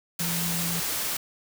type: tone in noise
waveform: sine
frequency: 170 Hz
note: F3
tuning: 46 cents flat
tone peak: -30 dBFS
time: 0.2-0.8 s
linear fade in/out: 5 ms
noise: white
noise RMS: -29 dBFS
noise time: 0.19-1.17 s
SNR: -4 dB
effects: none